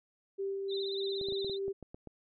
sine tone with tremolo, 392 Hz, G4, in tune, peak -32 dBFS, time 0.38-1.73 s, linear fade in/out 20 ms, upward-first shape sine, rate 3.3 Hz, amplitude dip 25%
sine tone with vibrato, 3822 Hz, A#7, 43 cents sharp, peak -38 dBFS, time 0.68-1.59 s, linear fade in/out 50 ms, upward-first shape sine, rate 17 Hz, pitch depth 110 cents each way
clicks, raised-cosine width 2 ms, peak -32 dBFS, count 9, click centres 1.213 / 1.286 / 1.323 / 1.446 / 1.497 / 1.681 / 1.827 / 1.945 / 2.073 s
effects none

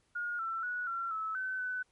sine tone with pitch steps, 1431 / 1340 / 1467 / 1363 / 1302 / 1522 / 1503 Hz, F6 / E6 / F#6 / F6 / E6 / F#6 / F#6, +42 / +28 / -15 / -43 / -22 / +48 / +27 cents, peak -33 dBFS, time 0.15-1.83 s, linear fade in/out 10 ms, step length 240 ms, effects pink hiss -73 dBFS RMS until 1.91 s + MP3 48 kbps

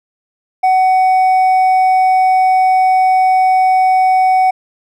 sine tone with hard clipping, 750 Hz, F#5, 23 cents sharp, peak -9 dBFS, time 0.63-4.51 s, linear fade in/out 10 ms, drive 4 dB, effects none

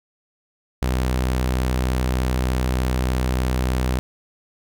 sawtooth tone, 63.3 Hz, B1, 43 cents sharp, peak -15 dBFS, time 0.82-3.99 s, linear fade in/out 0 ms, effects none

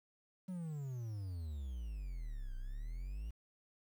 triangle exponential two-way sweep, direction down then up, 189.5 to 30.02 to 57 Hz, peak -38 dBFS, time 0.48-3.31 s, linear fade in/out 10 ms, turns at 2.56 s, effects 11-bit

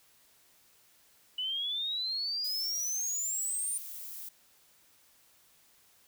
sine exponential sweep, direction up, 2960 to 9200 Hz, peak -31 dBFS, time 1.38-3.78 s, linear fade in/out 5 ms
violet noise, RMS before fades -43 dBFS, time 2.44-4.29 s, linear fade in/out 5 ms
effects white hiss -64 dBFS RMS until 6.07 s

